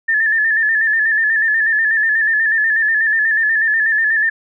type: tone with vibrato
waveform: sine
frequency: 1760 Hz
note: A6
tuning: in tune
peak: -12 dBFS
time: 0.08-4.3 s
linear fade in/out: 10 ms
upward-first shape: square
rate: 8.2 Hz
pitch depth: 46 cents each way
effects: none